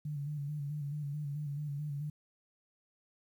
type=tone with vibrato; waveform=sine; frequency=146 Hz; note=D3; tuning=10 cents flat; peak=-35 dBFS; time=0.05-2.1 s; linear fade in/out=5 ms; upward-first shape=square; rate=4.6 Hz; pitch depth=46 cents each way; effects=11-bit